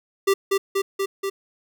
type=tone with echo; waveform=square; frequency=392 Hz; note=G4; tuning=in tune; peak=-16 dBFS; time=0.27-0.34 s; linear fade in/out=10 ms; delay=240 ms; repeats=4; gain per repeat=-2 dB; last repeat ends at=1.3 s; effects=none